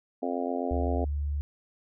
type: harmonic tone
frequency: 87.8 Hz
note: F2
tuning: 10 cents sharp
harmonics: 3 / 4 / 5 / 6 / 7 / 8 / 9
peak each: -32 / -37 / -35 / -39 / -36 / -35 / -41 dBFS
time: 0.22-1.05 s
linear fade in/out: 10 ms
type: tone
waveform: sine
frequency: 72.4 Hz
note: D2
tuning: 24 cents flat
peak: -27 dBFS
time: 0.71-1.41 s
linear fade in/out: 0 ms
effects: none